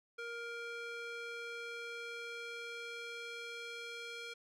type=tone with band-pass filter sweep; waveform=square; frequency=468.8 Hz; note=A#4; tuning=10 cents sharp; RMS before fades=-45 dBFS; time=0.18-4.34 s; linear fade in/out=10 ms; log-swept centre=1700 to 2900 Hz; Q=1.1; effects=none